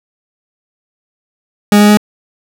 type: tone with pitch steps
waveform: 40% pulse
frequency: 206.4 / 207.8 / 209.3 Hz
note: G#3 / G#3 / G#3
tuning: -10 / +1 / +14 cents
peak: -3 dBFS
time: 1.72-1.972 s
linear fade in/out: 2 ms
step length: 84 ms
effects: none